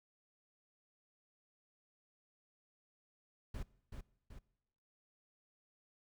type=noise with echo; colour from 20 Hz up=brown; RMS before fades=-42 dBFS; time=3.54-3.63 s; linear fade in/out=5 ms; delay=380 ms; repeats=2; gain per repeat=-5 dB; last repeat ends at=4.39 s; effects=noise-tail reverb RT60 0.9 s tail -22 dB re dry